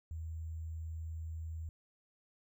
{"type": "tone with sample-and-hold", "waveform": "sine", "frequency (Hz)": 80.7, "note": "E2", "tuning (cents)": -36, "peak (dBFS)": -39, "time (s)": [0.11, 1.69], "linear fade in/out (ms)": 0, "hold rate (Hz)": 7350, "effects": []}